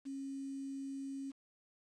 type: tone with quantisation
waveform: sine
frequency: 272.7 Hz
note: C#4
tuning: 28 cents flat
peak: -40 dBFS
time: 0.05-1.32 s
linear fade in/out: 20 ms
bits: 10
effects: resampled to 22050 Hz